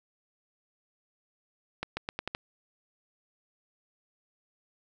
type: accelerating click train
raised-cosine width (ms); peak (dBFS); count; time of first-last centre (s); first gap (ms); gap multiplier
0.3; -16; 6; 1.83-2.349; 140; 0.85
effects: none

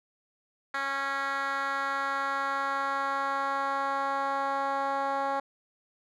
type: tone with band-pass filter sweep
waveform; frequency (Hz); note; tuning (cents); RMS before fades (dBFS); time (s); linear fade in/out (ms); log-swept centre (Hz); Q
10% pulse; 275.1; C#4; -13; -30; 0.74-5.4; 5; 1700 to 810; 1.6
effects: none

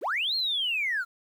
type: linear two-way sweep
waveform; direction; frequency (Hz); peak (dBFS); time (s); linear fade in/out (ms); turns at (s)
triangle; up then down; 240 to 4300 to 1334; -22; 0.01-1.05; 50; 0.35
effects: tanh soft clip ceiling -23 dBFS + 10-bit

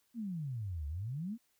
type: exponential two-way sweep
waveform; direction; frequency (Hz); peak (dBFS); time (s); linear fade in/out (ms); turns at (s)
sine; down then up; 245.7 to 69.9 to 245.7; -36; 0.14-1.38; 50; 0.87
effects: white hiss -75 dBFS RMS until 1.59 s

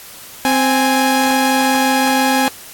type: tone pair together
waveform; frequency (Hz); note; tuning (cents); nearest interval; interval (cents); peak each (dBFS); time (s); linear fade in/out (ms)
sawtooth; 261.4 / 830; C4 / G#5; -1 / -1; octave + minor sixth; 2000; -11; 0.45-2.48; 0
effects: white hiss -36 dBFS RMS until 2.73 s + AAC 64 kbps

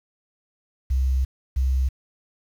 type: tone pair in turn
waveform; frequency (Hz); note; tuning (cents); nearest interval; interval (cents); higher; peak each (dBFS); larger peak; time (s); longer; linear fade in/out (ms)
sine; 65.41 / 65.41; C2 / C2; 0 / 0; unison; 0; neither; -18; neither; 0.9-1.25 / 1.56-1.89; first; 10
effects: 8-bit

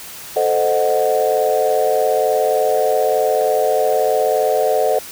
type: chord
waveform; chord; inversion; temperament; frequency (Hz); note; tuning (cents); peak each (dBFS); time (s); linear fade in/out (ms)
sine; A diminished seventh; none; equal; 440 / 523.3 / 622.3 / 740; A4 / C5 / Eb5 / Gb5; 0 / 0 / 0 / 0; -18 / -18 / -18 / -19; 0.36-4.99; 5
effects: tanh soft clip ceiling -5 dBFS + white hiss -34 dBFS RMS until 5.11 s

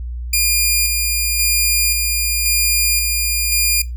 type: tone with tremolo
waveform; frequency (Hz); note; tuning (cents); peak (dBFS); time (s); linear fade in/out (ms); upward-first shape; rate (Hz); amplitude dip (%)
10% pulse; 2415; D7; +48; -4; 0.33-3.82; 5; square; 0.94; 30
effects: noise-tail reverb RT60 0.2 s tail -19 dB re dry + added 60 Hz sine -23 dBFS peak until 3.96 s

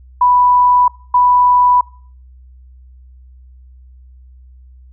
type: tone pair in turn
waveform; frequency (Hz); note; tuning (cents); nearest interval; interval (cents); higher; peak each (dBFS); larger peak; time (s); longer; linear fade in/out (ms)
sine; 987.8 / 987.8; B5 / B5; 0 / 0; unison; 0; neither; -7; neither; 0.21-0.88 / 1.14-1.81; neither; 5
effects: noise-tail reverb RT60 0.5 s tail -23 dB re dry + added 63 Hz sine -38 dBFS peak until 4.92 s

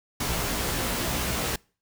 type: noise with comb filter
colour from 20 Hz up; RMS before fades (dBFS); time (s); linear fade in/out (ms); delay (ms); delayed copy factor
pink; -28; 0.2-1.56; 5; 17; +0.7
effects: noise-tail reverb RT60 0.4 s tail -26 dB re dry

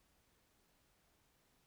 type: silence
effects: pink hiss -75 dBFS RMS until 1.66 s

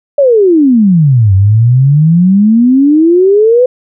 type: exponential two-way sweep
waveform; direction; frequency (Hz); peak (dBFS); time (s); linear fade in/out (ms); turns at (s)
sine; down then up; 587.3 to 93.7 to 512; -3; 0.18-3.66; 5; 1.34
effects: none

